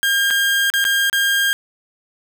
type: tone with dropouts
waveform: 30% pulse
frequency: 1609 Hz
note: G6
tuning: 45 cents sharp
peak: -12 dBFS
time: 0.03-1.53 s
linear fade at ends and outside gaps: 0 ms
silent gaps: 0.304-0.308 / 0.701-0.738 / 0.842-0.851 / 1.098-1.129 s
effects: none